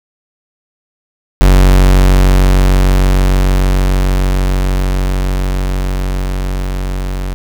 45% pulse tone with level ramp, 46.71 Hz, F#1, 17 cents sharp, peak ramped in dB -3 to -16 dBFS, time 1.41-7.34 s, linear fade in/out 0 ms, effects 7-bit

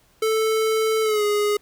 square tone with pitch glide, 440 to 415.3 Hz, A4 to G#4, 0 to 0 cents, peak -19 dBFS, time 0.22-1.57 s, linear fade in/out 5 ms, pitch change -100 cents, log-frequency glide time 1.02-1.24 s, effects pink hiss -59 dBFS RMS until 1.61 s

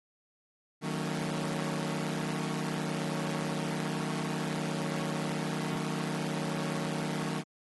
sawtooth chord, D# half-diminished seventh, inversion none, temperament equal with one note detuned, 155.56 / 185 / 224.4 / 277.2 Hz, D#3 / F#3 / A3 / C#4, 0 / 0 / +34 / 0 cents, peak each -31 / -33 / -34 / -36 dBFS, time 0.81-7.44 s, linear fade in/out 50 ms, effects AAC 32 kbps

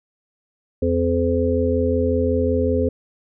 harmonic tone, 85.4 Hz, F2, 38 cents flat, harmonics 1 / 3 / 5 / 6, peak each -22 / -22 / -22 / -22 dBFS, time 0.82-2.89 s, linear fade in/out 5 ms, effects none

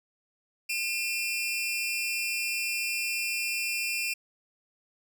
sawtooth tone pair together, 2417 / 2683 Hz, D7 / E7, +49 / +30 cents, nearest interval major second, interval 181 cents, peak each -28 dBFS, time 0.69-4.14 s, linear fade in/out 10 ms, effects none

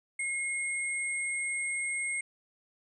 sine tone pair together, 2156 / 8478 Hz, C#7 / C9, -49 / +22 cents, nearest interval 2 octaves, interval 2371 cents, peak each -31 / -37 dBFS, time 0.19-2.21 s, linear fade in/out 5 ms, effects none

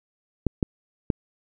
clicks, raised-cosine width 3 ms, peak -8 dBFS, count 3, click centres 0.467 / 0.628 / 1.102 s, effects none

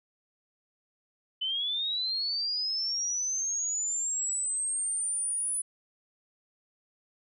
sine linear sweep, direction up, 3000 to 10000 Hz, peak -28 dBFS, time 1.41-5.62 s, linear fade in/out 10 ms, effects none

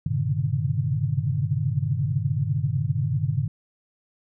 sine tone cluster, 99.2 / 117.8 / 132.9 / 141 / 153.3 Hz, G2 / A#2 / C3 / C#3 / D#3, +21 / +19 / +27 / +30 / -25 cents, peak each -28 dBFS, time 0.06-3.48 s, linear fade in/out 5 ms, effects none

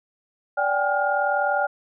sine tone cluster, 581 / 774 / 814 / 1415 Hz, D5 / G5 / G#5 / F6, -19 / -22 / -35 / +22 cents, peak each -25 dBFS, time 0.57-1.67 s, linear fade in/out 10 ms, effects none

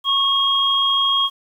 sine tone pair together, 1100 / 3263 Hz, C#6 / G#7, -14 / -31 cents, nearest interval octave + perfect fifth, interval 1883 cents, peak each -20 / -16 dBFS, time 0.04-1.3 s, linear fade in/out 50 ms, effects 8-bit

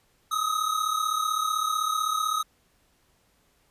square tone pair together, 1246 / 1281.8 Hz, D#6 / E6, +2 / -49 cents, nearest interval unison, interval 49 cents, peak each -28 dBFS, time 0.31-2.43 s, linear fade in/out 10 ms, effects pink hiss -66 dBFS RMS until 3.7 s + resampled to 32000 Hz

